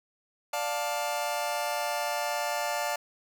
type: chord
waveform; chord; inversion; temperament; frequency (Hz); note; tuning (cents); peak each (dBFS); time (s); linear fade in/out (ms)
sawtooth; D minor; none; just; 587.3 / 704.8 / 881; D5 / F5 / A5; 0 / +16 / +2; -29; 0.53-2.96; 5
effects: none